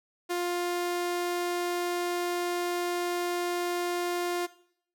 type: tone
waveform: sawtooth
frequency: 351.7 Hz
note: F4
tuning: 12 cents sharp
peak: -24 dBFS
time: 0.29-4.47 s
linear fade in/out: 20 ms
effects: noise-tail reverb RT60 0.6 s tail -17 dB re dry